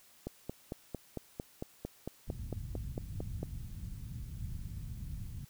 click train, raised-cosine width 2 ms, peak -24 dBFS, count 15, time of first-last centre 0.27-3.43 s, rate 4.43 Hz
white low-pass noise, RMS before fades -42 dBFS, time 2.27-5.45 s, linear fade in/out 5 ms, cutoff 140 Hz, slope 24 dB/octave
effects white hiss -62 dBFS RMS until 5.49 s

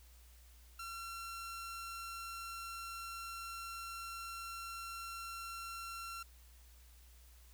sawtooth tone, 1362 Hz, F6, 44 cents flat, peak -40 dBFS, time 0.79-6.23 s, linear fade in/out 5 ms, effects added 60 Hz sine -58 dBFS peak until 7.53 s + white hiss -66 dBFS RMS until 7.53 s

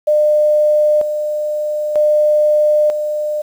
sine tone with tremolo, 602 Hz, D5, 43 cents sharp, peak -9 dBFS, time 0.07-3.42 s, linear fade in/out 10 ms, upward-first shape square, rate 0.53 Hz, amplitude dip 55%, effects 7-bit

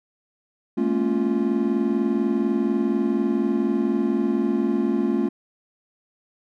triangle chord, Bb minor seventh, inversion third, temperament equal with one note detuned, 213 / 233.1 / 277.2 / 349.2 Hz, Ab3 / Bb3 / Db4 / F4, +44 / 0 / 0 / 0 cents, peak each -23 dBFS, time 0.77-5.29 s, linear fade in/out 10 ms, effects none

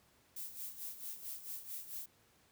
violet noise with tremolo, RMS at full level -43 dBFS, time 0.36-2.06 s, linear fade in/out 5 ms, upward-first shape sine, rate 4.5 Hz, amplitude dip 70%, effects pink hiss -69 dBFS RMS until 2.51 s + high-pass 60 Hz 12 dB/octave

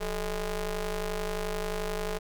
sawtooth ring-modulated tone, 203.3 Hz, G#3, 37 cents flat, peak -23 dBFS, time 0-2.19 s, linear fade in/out 20 ms, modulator 229 Hz, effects none

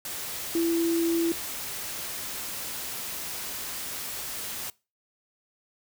sine tone in noise, 334.5 Hz, E4, 25 cents sharp, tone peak -22 dBFS, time 0.55-1.32 s, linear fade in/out 2 ms, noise white, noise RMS -35 dBFS, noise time 0.05-4.7 s, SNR +10 dB, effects noise-tail reverb RT60 0.3 s tail -23 dB re dry

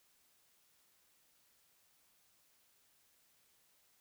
silence, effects white hiss -72 dBFS RMS until 4 s

